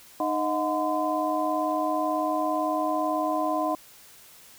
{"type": "tone cluster", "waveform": "sine", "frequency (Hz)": [307, 628, 726, 1023], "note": ["D#4", "D#5", "F#5", "C6"], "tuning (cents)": [-23, 16, -33, -39], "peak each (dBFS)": -29, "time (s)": [0.2, 3.75], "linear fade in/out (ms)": 2, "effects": ["white hiss -51 dBFS RMS until 4.58 s"]}